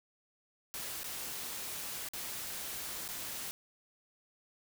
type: noise with dropouts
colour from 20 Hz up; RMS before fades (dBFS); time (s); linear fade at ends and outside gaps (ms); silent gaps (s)
white; -41; 0.74-3.51; 0; 1.033-1.042 / 2.087-2.135 / 3.079-3.088
effects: none